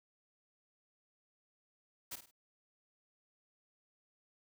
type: noise with echo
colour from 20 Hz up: white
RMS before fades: -43 dBFS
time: 2.11-2.16 s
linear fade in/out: 10 ms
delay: 51 ms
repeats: 3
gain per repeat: -9 dB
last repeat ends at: 2.313 s
effects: none